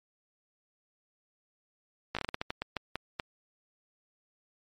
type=slowing click train; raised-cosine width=0.3 ms; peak=-16 dBFS; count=13; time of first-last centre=2.15-3.198 s; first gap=16 ms; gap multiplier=1.28; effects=MP3 64 kbps